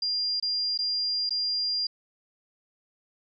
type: tone with dropouts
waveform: sine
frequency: 4800 Hz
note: D8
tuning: 37 cents sharp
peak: -25 dBFS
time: 0.02-1.87 s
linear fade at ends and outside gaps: 5 ms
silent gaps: 0.4-0.425 / 0.777-0.788 / 1.294-1.306 s
effects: none